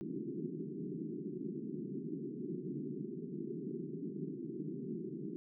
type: band-pass noise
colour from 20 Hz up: white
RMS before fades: -42 dBFS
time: 0.01-5.36 s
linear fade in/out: 0 ms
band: 140 to 400 Hz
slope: 96 dB/octave
effects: none